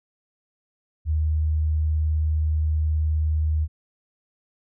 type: tone with vibrato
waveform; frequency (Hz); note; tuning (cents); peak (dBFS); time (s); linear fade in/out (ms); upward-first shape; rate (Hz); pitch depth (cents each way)
sine; 77.5; D#2; -6; -19; 1.05-3.68; 50; sine; 19; 11
effects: none